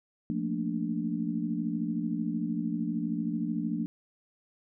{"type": "chord", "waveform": "sine", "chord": "Bb major seventh", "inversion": "second", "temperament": "equal", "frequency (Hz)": [174.61, 220, 233.1, 293.7], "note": ["F3", "A3", "Bb3", "D4"], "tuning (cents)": [0, 0, 0, 0], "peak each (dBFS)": -34, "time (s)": [0.3, 3.86], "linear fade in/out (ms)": 0, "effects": []}